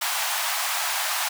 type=high-pass noise; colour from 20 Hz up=pink; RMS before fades=-26 dBFS; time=0.01-1.29 s; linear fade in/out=10 ms; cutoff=700 Hz; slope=48 dB/octave; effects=none